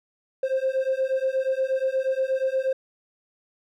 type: beating tone pair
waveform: triangle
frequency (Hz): 523.3 / 531.7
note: C5 / C5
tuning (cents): 0 / +28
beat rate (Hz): 8.4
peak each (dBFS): -22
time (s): 0.43-2.73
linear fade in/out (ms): 5
effects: tanh soft clip ceiling -16 dBFS